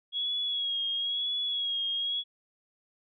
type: tone with vibrato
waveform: sine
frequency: 3322 Hz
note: G#7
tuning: in tune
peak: -28 dBFS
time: 0.12-2.24 s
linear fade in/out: 50 ms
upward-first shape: sine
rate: 1 Hz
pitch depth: 41 cents each way
effects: none